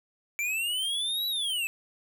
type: linear two-way sweep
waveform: square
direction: up then down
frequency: 2315 to 3951 to 2576 Hz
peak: -28 dBFS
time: 0.39-1.67 s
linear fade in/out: 0 ms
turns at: 1.27 s
effects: none